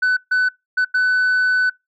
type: tone bursts at uneven times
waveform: sine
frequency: 1500 Hz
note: F#6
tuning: 23 cents sharp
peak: -11 dBFS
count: 4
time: 0.02-0.17 / 0.31-0.49 / 0.77-0.85 / 0.94-1.7 s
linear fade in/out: 10 ms
effects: noise-tail reverb RT60 0.2 s tail -26 dB re dry + tanh soft clip ceiling -13 dBFS